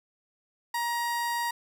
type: tone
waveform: 30% pulse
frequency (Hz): 946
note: A#5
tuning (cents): +25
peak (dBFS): -25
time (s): 0.74-1.51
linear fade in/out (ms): 5
effects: none